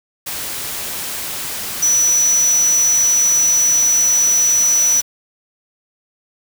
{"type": "tone in noise", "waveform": "sine", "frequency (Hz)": 5920, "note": "F#8", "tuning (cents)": 0, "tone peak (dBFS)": -11, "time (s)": [1.82, 5.01], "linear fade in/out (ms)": 10, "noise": "white", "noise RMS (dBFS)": -25, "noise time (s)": [0.26, 5.02], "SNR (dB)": 11, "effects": []}